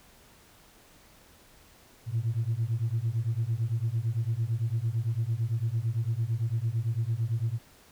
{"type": "beating tone pair", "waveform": "sine", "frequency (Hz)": [110, 118.9], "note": ["A2", "A#2"], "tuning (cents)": [0, 35], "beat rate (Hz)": 8.9, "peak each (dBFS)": -28, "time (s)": [2.06, 7.59], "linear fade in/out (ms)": 50, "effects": ["tanh soft clip ceiling -21 dBFS", "pink hiss -57 dBFS RMS until 7.91 s"]}